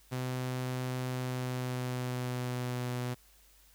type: tone with pitch glide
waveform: sawtooth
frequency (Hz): 127.4 to 124.06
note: C3 to B2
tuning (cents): -46 to +8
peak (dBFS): -29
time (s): 0.11-3.15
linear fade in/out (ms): 20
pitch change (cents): -46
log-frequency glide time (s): 1.11-2.83
effects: added 50 Hz sine -63 dBFS peak until 3.74 s + white hiss -63 dBFS RMS until 3.74 s